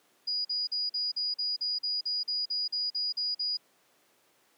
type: tone bursts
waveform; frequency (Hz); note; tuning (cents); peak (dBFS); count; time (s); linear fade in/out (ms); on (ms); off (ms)
sine; 4900; D#8; -27; -28; 15; 0.27-3.572; 10; 180; 43
effects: pink hiss -66 dBFS RMS until 4.57 s + high-pass 300 Hz 12 dB/octave